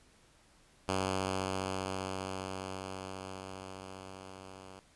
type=tone with level ramp; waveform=5% pulse; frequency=94.9 Hz; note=F#2; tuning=44 cents sharp; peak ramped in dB=-19 to -38 dBFS; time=0.88-4.8 s; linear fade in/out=5 ms; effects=pink hiss -64 dBFS RMS until 4.95 s + resampled to 24000 Hz